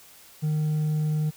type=tone with hard clipping; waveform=sine; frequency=153.2 Hz; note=D#3; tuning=27 cents flat; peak=-23 dBFS; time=0.42-1.31 s; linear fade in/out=20 ms; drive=2 dB; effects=white hiss -51 dBFS RMS until 1.36 s